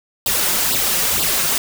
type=noise with flanger; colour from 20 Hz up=white; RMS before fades=-18 dBFS; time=0.26-1.58 s; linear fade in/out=2 ms; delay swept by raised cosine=0.23 to 5.73 ms; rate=2.1 Hz; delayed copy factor=+0.75; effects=none